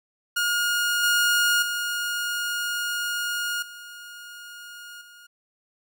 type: tone with level steps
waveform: sawtooth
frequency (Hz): 1429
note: F6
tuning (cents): +39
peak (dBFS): -18 / -15 / -22 / -36 / -43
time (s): 0.36-5.27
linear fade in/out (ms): 10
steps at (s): 1.03 / 1.62 / 3.62 / 5.01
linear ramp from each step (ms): 5
effects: none